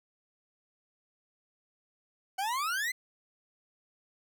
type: exponential sweep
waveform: 40% pulse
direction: up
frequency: 740 to 2089 Hz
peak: -29 dBFS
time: 2.38-2.92 s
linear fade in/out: 10 ms
effects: none